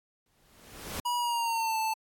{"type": "noise with exponential growth", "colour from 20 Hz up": "pink", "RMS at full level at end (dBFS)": -34, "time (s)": [0.26, 1], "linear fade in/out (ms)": 2, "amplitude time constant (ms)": 160}
{"type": "tone with pitch glide", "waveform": "square", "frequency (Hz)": [968, 882.5], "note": ["B5", "A5"], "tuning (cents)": [-35, 5], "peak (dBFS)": -28, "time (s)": [1.05, 1.94], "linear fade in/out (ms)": 10, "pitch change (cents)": -160, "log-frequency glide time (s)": [1.17, 1.78]}
{"effects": ["AAC 64 kbps"]}